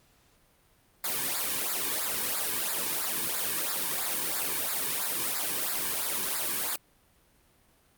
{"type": "noise with flanger", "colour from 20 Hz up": "white", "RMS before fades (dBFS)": -30, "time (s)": [1.04, 6.76], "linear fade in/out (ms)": 2, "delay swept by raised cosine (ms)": [0.33, 1.53], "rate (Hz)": 3, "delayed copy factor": -0.75, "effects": ["pink hiss -64 dBFS RMS until 7.97 s", "Opus 48 kbps"]}